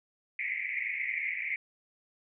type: band-pass noise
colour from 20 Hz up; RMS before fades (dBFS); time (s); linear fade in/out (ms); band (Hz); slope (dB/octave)
white; -34; 0.39-1.56; 2; 2000 to 2300; 96
effects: none